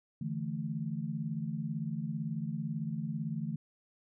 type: chord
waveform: sine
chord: D suspended second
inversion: none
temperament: equal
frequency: 146.83 / 164.81 / 220 Hz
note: D3 / E3 / A3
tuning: 0 / 0 / 0 cents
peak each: -38 / -37 / -38 dBFS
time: 0.21-3.56 s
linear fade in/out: 5 ms
effects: none